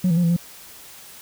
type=tone with pitch steps; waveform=sine; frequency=182.5 / 165.2 / 176 / 168 / 172.9 Hz; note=F#3 / E3 / F3 / E3 / F3; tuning=-24 / +4 / +14 / +33 / -17 cents; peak=-13 dBFS; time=0.04-0.365 s; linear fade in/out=5 ms; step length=65 ms; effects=tanh soft clip ceiling -14 dBFS + white hiss -43 dBFS RMS until 1.21 s